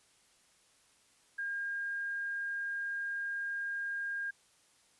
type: tone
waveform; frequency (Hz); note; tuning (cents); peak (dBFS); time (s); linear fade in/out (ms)
sine; 1614; G#6; -50; -34; 1.38-4.31; 10
effects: white hiss -67 dBFS RMS until 4.99 s + resampled to 24000 Hz